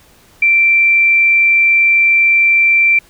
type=tone; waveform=sine; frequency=2349 Hz; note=D7; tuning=in tune; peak=-7 dBFS; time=0.42-2.99 s; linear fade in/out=5 ms; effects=pink hiss -47 dBFS RMS until 3.09 s